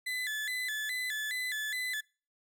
35% pulse tone with vibrato, 1864.7 Hz, A#6, in tune, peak -31 dBFS, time 0.06-2.01 s, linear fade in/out 10 ms, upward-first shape square, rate 2.4 Hz, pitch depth 130 cents each way, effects noise-tail reverb RT60 0.4 s tail -25 dB re dry

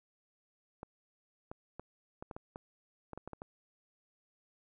clicks, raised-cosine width 1 ms, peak -29 dBFS, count 12, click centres 0.831 / 1.515 / 1.796 / 2.225 / 2.312 / 2.365 / 2.559 / 3.133 / 3.176 / 3.276 / 3.333 / 3.419 s, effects none

